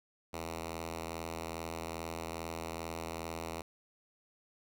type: tone with notch filter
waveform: 5% pulse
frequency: 82.41 Hz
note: E2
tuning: in tune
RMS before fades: -41 dBFS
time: 0.33-3.62 s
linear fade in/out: 5 ms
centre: 190 Hz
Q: 1.9
effects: none